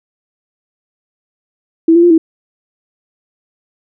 sine tone with pitch steps, 327.8 / 341 / 348.7 / 324.4 Hz, E4 / F4 / F4 / E4, -10 / -41 / -3 / -28 cents, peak -4 dBFS, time 1.88-2.18 s, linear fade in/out 5 ms, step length 75 ms, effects none

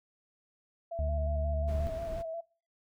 sine tone with vibrato, 659.3 Hz, E5, in tune, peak -35 dBFS, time 0.91-2.41 s, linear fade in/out 10 ms, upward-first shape square, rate 5.6 Hz, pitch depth 31 cents each way
harmonic tone, 73.42 Hz, D2, in tune, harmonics 1 / 2 / 3, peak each -29 / -45 / -49 dBFS, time 0.99-1.87 s, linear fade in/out 0 ms
brown noise, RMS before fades -41 dBFS, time 1.67-2.23 s, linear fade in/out 20 ms
effects noise-tail reverb RT60 0.4 s tail -24 dB re dry

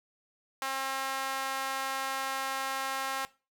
sawtooth tone with high-pass filter, 267.9 Hz, C4, 41 cents sharp, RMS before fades -34 dBFS, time 0.62-3.25 s, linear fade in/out 0 ms, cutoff 980 Hz, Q 1.5, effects noise-tail reverb RT60 0.3 s tail -19 dB re dry

